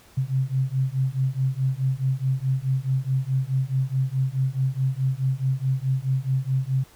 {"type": "beating tone pair", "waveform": "sine", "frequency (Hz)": [130, 134.7], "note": ["C3", "C#3"], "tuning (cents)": [-11, -49], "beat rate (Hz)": 4.7, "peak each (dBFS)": -24, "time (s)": [0.17, 6.84], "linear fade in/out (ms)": 10, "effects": ["pink hiss -53 dBFS RMS until 6.95 s"]}